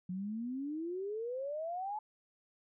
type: exponential sweep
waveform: sine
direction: up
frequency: 177.6 to 869 Hz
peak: -36 dBFS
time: 0.09-1.99 s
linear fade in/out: 5 ms
effects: none